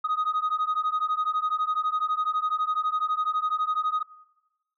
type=beating tone pair; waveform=sine; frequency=1244.5 / 1256.5 Hz; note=D#6 / D#6; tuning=0 / +17 cents; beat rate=12 Hz; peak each=-25 dBFS; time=0.04-4.03 s; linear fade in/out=10 ms; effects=noise-tail reverb RT60 1.0 s tail -19 dB re dry + tanh soft clip ceiling -20 dBFS